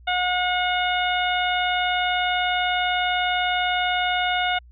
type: harmonic tone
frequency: 724 Hz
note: F#5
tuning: 38 cents flat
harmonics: 1 / 2 / 3 / 4 / 5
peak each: -23 / -26 / -28 / -29 / -30 dBFS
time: 0.07-4.59 s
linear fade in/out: 10 ms
effects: added 60 Hz sine -45 dBFS peak until 4.71 s